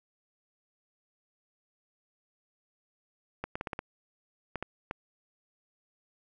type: clicks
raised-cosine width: 0.5 ms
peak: -19 dBFS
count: 9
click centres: 3.44 / 3.555 / 3.611 / 3.672 / 3.732 / 3.791 / 4.557 / 4.626 / 4.911 s
effects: none